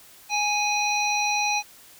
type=harmonic tone with a mistuned harmonic; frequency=830.6 Hz; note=G#5; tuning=in tune; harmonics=1 / 3 / 5 / 7; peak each=-25 / -25 / -30 / -31 dBFS; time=0.29-1.63 s; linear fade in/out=50 ms; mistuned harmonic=5; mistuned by=-39 cents; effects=white hiss -50 dBFS RMS until 1.99 s